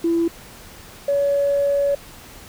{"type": "tone pair in turn", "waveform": "sine", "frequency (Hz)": [335.3, 565.1], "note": ["E4", "C#5"], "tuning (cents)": [30, 33], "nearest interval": "major sixth", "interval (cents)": 903, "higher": "second", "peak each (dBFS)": -15, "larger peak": "neither", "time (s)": [[0.04, 0.28], [1.08, 1.95]], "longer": "second", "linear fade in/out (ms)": 5, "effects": ["tanh soft clip ceiling -11 dBFS", "pink hiss -42 dBFS RMS until 2.48 s"]}